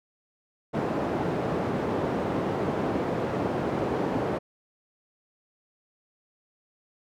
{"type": "band-pass noise", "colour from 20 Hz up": "white", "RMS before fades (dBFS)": -28, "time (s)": [0.73, 4.39], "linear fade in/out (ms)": 20, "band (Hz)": [120, 550], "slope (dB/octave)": 12, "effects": []}